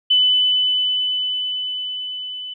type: tone with level ramp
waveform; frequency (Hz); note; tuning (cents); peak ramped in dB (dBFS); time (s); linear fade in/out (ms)
sine; 3003; F#7; +25; -11 to -28; 0.1-2.54; 10
effects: none